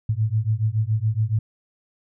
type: beating tone pair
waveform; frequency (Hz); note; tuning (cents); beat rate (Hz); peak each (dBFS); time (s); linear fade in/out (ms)
sine; 105.9 / 113; G#2 / A2; +34 / +47; 7.1; -22 / -22; 0.09-1.39; 5
effects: none